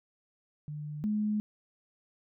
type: tone pair in turn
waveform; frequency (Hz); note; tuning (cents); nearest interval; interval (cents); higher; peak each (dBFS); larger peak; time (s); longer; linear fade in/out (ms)
sine; 149.4 / 211.3; D3 / G#3; +30 / +30; tritone; 600; second; -36 / -27; second; 0.68-1.04 / 1.04-1.4; neither; 0
effects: none